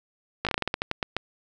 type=slowing click train; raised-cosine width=0.3 ms; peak=-9 dBFS; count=13; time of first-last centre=0.45-1.166 s; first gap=17 ms; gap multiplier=1.21; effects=none